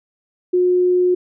sine tone, 360.9 Hz, F#4, 43 cents flat, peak -12 dBFS, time 0.53-1.15 s, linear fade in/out 10 ms, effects none

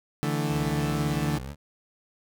30% pulse chord, D suspended second, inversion none, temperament equal, 146.83 / 164.81 / 220 Hz, D3 / E3 / A3, 0 / 0 / 0 cents, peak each -25 / -28 / -30 dBFS, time 0.23-1.38 s, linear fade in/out 0 ms
20% pulse tone with vibrato, 69.3 Hz, C#2, in tune, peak -30 dBFS, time 0.48-1.56 s, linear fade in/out 50 ms, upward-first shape triangle, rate 4 Hz, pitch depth 150 cents each way
effects none

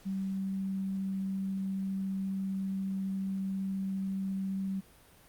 sine tone, 192.7 Hz, G3, 29 cents flat, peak -31 dBFS, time 0.05-4.81 s, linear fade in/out 20 ms, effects pink hiss -59 dBFS RMS until 5.28 s + Opus 48 kbps

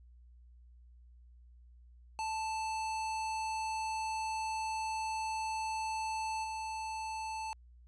square tone with level steps, 880 Hz, A5, in tune, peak -35 / -38 dBFS, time 2.19-7.53 s, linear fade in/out 0 ms, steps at 6.43 s, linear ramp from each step 20 ms, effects added 60 Hz sine -55 dBFS peak until 7.87 s + resampled to 22050 Hz

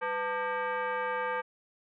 sine tone with frequency modulation, 197.1 Hz, G3, 10 cents sharp, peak -29 dBFS, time 0.01-1.42 s, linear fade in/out 20 ms, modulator 698 Hz, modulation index 2.3, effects none

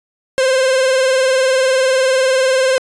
45% pulse tone with vibrato, 523.3 Hz, C5, in tune, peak -11 dBFS, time 0.38-2.78 s, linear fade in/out 0 ms, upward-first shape sine, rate 20 Hz, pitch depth 48 cents each way, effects resampled to 22050 Hz

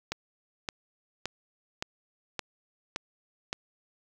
click train, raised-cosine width 0.2 ms, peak -14 dBFS, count 7, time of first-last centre 0.12-3.529 s, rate 1.76 Hz, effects 8-bit

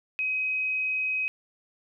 sine tone, 2529 Hz, D#7, 28 cents sharp, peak -25 dBFS, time 0.19-1.28 s, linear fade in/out 0 ms, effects none

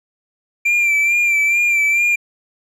triangle tone with vibrato, 2362 Hz, D7, 9 cents sharp, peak -11 dBFS, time 0.65-2.16 s, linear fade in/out 10 ms, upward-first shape sine, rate 2.3 Hz, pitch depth 41 cents each way, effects resampled to 32000 Hz

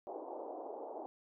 white band-pass noise, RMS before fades -45 dBFS, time 0.07-1.06 s, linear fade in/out 0 ms, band 300 to 850 Hz, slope 48 dB/octave, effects none

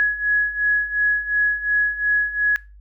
sine beating tone pair, 1678 / 1680.8 Hz, G#6 / G#6, +17 / +20 cents, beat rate 2.8 Hz, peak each -22 / -18 dBFS, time 0-2.56 s, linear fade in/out 0 ms, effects noise-tail reverb RT60 0.3 s tail -22 dB re dry + added 50 Hz sine -42 dBFS peak until 2.8 s

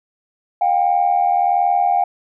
sine tone pair together, 713.6 / 795 Hz, F5 / G5, +37 / +24 cents, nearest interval major second, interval 187 cents, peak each -15 dBFS, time 0.61-2.04 s, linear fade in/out 5 ms, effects tanh soft clip ceiling -7 dBFS

